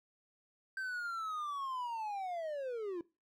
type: linear sweep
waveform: triangle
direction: down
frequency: 1565 to 329.6 Hz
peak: -35 dBFS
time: 0.77-3.01 s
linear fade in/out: 2 ms
effects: noise-tail reverb RT60 0.3 s tail -21 dB re dry